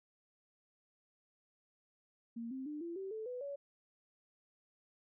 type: tone with pitch steps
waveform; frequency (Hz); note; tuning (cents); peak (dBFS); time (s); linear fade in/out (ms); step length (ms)
sine; 231.9 / 263.3 / 299 / 339.5 / 385.5 / 437.8 / 497.1 / 564.4; A#3 / C4 / D4 / F4 / G4 / A4 / B4 / C#5; -9 / +11 / +31 / -49 / -29 / -9 / +11 / +31; -40; 2.36-3.56; 10; 150
effects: none